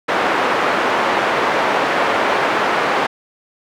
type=band-pass noise; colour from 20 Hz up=pink; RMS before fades=-17 dBFS; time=0.08-3.07 s; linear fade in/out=10 ms; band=480 to 1800 Hz; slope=12 dB/octave; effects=none